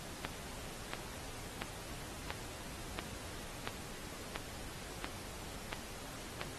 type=click train; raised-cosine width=0.3 ms; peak=-20 dBFS; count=10; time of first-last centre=0.25-6.414 s; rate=1.46 Hz; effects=pink hiss -48 dBFS RMS until 6.58 s + AAC 32 kbps